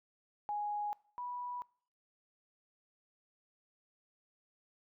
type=tone pair in turn; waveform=sine; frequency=830 / 980.5 Hz; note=G#5 / B5; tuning=-1 / -13 cents; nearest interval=minor third; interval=288 cents; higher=second; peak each=-34 / -39 dBFS; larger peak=first; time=0.49-0.93 / 1.18-1.62 s; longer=neither; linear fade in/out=0 ms; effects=noise-tail reverb RT60 0.5 s tail -22 dB re dry